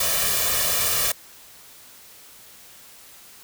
white noise with comb filter, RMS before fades -22 dBFS, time 0-1.12 s, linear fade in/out 5 ms, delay 1.7 ms, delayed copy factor +0.7, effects white hiss -47 dBFS RMS until 3.43 s

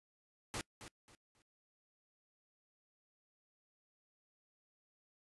pink noise with echo, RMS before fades -41 dBFS, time 0.54-0.61 s, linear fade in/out 0 ms, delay 270 ms, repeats 3, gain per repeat -11 dB, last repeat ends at 1.42 s, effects noise-tail reverb RT60 0.1 s tail -24 dB re dry + resampled to 24000 Hz

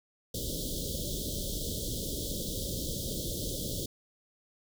pink band-stop noise, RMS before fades -35 dBFS, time 0.34-3.86 s, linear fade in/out 5 ms, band 600 to 3200 Hz, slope 96 dB/octave, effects none

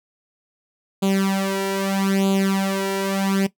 sawtooth tone with flanger, 194.4 Hz, G3, 14 cents flat, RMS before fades -21 dBFS, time 1.02-3.47 s, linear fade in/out 10 ms, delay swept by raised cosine 0.27 to 2.17 ms, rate 0.79 Hz, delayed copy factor +0.85, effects noise-tail reverb RT60 0.1 s tail -17 dB re dry

